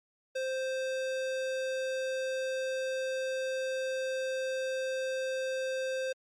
square tone, 523.3 Hz, C5, in tune, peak -32 dBFS, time 0.35-6.13 s, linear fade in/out 10 ms, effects low-pass 7000 Hz 12 dB/octave + Opus 48 kbps

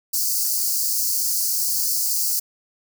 white high-pass noise, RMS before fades -22 dBFS, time 0.13-2.4 s, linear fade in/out 10 ms, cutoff 4400 Hz, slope 96 dB/octave, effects none

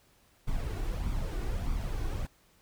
brown noise with flanger, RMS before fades -32 dBFS, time 0.47-2.27 s, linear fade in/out 10 ms, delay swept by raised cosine 0.85 to 2.75 ms, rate 1.6 Hz, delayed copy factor +0.55, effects pink hiss -65 dBFS RMS until 2.61 s

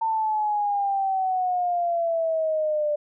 sine exponential sweep, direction down, 901 to 590 Hz, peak -21 dBFS, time 0.01-2.96 s, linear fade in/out 10 ms, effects none

